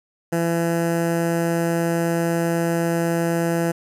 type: tone with notch filter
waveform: 15% pulse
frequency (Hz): 168.1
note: E3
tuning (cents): +34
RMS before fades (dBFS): -21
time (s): 0.32-3.72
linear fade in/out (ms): 10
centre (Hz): 3700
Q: 0.74
effects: resampled to 32000 Hz + 8-bit